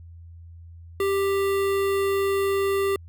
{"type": "tone with notch filter", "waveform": "square", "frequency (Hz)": 393.7, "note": "G4", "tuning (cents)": 8, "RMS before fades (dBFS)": -23, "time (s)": [1, 2.96], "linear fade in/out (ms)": 2, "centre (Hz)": 5800, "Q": 1.1, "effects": ["added 84 Hz sine -41 dBFS peak until 3.08 s"]}